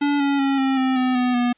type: tone with pitch steps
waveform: square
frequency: 287.2 / 280.5 / 273.9 / 267.5 / 261.2 / 255.1 / 249.2 / 243.3 Hz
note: D4 / C#4 / C#4 / C4 / C4 / C4 / B3 / B3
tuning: -39 / +21 / -21 / +38 / -3 / -44 / +16 / -26 cents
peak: -18 dBFS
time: 0.01-1.53 s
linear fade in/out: 10 ms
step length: 190 ms
effects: white hiss -63 dBFS RMS until 1.57 s + resampled to 8000 Hz